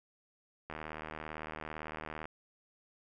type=click train; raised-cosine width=0.5 ms; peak=-26 dBFS; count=122; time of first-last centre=0.7-2.255 s; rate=77.8 Hz; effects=none